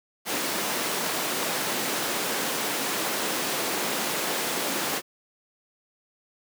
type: high-pass noise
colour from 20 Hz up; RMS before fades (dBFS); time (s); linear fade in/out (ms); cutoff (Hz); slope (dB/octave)
pink; -28; 0.25-5.02; 50; 250; 12
effects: high-pass 150 Hz 12 dB/octave